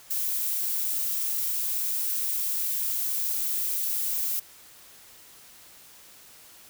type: noise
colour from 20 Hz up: violet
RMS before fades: -28 dBFS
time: 0.1-4.4 s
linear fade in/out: 10 ms
effects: white hiss -51 dBFS RMS until 6.69 s